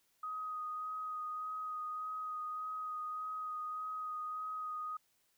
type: tone with vibrato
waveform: sine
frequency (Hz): 1251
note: D#6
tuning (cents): +9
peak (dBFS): -38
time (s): 0.23-4.97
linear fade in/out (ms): 5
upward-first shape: sine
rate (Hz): 1.7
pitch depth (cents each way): 15
effects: white hiss -75 dBFS RMS until 5.37 s